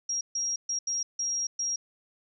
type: tone bursts at uneven times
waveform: sine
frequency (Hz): 5630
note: F8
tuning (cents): +13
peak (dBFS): -27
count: 6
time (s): 0.09-0.21 / 0.35-0.56 / 0.69-0.79 / 0.87-1.03 / 1.19-1.47 / 1.59-1.76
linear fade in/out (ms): 5
effects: none